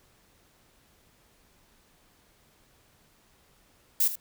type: noise with echo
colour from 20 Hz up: violet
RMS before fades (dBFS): -23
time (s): 4-4.08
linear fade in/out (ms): 5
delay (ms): 77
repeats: 1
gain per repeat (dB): -12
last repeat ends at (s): 4.157
effects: pink hiss -63 dBFS RMS until 4.2 s